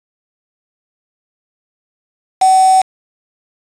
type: tone with quantisation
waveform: sine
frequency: 756 Hz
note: F#5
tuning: 37 cents sharp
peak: -6 dBFS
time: 2.41-2.82 s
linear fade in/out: 10 ms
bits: 3
effects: resampled to 22050 Hz